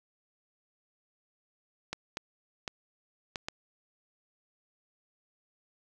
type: clicks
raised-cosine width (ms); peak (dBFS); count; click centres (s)
0.2; -17; 5; 1.93 / 2.171 / 2.678 / 3.358 / 3.485
effects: none